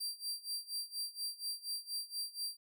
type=tone with tremolo; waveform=sawtooth; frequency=4713 Hz; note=D8; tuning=5 cents sharp; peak=-33 dBFS; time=0-2.57 s; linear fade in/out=10 ms; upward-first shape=sine; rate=4.2 Hz; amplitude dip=90%; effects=none